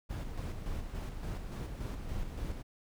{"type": "noise with tremolo", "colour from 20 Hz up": "brown", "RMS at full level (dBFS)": -37, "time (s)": [0.09, 2.63], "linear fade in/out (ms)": 20, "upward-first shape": "square", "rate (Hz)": 3.5, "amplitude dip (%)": 40, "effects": []}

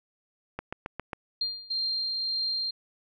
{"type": "click train", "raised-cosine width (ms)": 0.5, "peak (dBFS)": -18, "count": 5, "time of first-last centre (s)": [0.59, 1.132], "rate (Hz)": 7.38}
{"type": "tone with exponential decay", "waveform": "sine", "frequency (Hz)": 4200, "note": "C8", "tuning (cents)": 6, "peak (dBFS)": -24, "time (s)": [1.41, 1.87], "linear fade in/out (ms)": 5, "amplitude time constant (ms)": 100}
{"type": "tone with tremolo", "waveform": "sine", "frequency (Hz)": 4186, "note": "C8", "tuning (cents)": 0, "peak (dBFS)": -26, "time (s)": [1.7, 2.71], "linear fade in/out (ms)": 10, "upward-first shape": "triangle", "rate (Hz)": 1.7, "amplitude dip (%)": 25}
{"effects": []}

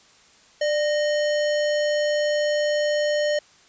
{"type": "tone with sample-and-hold", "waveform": "sine", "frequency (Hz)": 594, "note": "D5", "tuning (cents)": 20, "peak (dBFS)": -19, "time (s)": [0.61, 3.39], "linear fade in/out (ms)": 5, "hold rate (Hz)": 2450, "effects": ["white hiss -54 dBFS RMS until 3.68 s", "resampled to 16000 Hz"]}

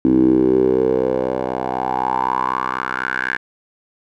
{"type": "tone with band-pass filter sweep", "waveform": "10% pulse", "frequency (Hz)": 64, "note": "C2", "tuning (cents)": -38, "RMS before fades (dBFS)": -18, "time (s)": [0.05, 3.37], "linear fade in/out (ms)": 0, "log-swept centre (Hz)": [290, 1700], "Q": 5.9, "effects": []}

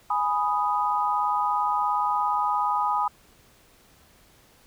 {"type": "chord", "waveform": "sine", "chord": "G# minor", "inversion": "none", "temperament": "equal", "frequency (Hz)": [830.6, 987.8, 1244.5], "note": ["G#5", "B5", "D#6"], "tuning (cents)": [0, 0, 0], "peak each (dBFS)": -26, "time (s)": [0.1, 3.08], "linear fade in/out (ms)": 5, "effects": ["pink hiss -57 dBFS RMS until 4.66 s"]}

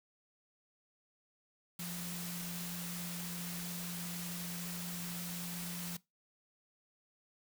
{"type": "tone in noise", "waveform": "sine", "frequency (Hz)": 174.61, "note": "F3", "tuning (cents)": 0, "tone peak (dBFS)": -42, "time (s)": [1.79, 5.97], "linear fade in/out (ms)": 5, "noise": "white", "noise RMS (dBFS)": -44, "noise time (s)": [1.79, 5.97], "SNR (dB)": -1, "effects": ["noise-tail reverb RT60 0.2 s tail -21 dB re dry"]}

